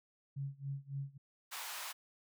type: tone with tremolo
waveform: sine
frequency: 138.59 Hz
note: C#3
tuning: in tune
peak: -36 dBFS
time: 0.36-1.18 s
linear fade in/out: 10 ms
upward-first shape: sine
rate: 3.6 Hz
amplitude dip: 95%
type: high-pass noise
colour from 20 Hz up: pink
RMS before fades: -44 dBFS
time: 1.51-1.93 s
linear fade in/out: 20 ms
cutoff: 840 Hz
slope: 24 dB/octave
effects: none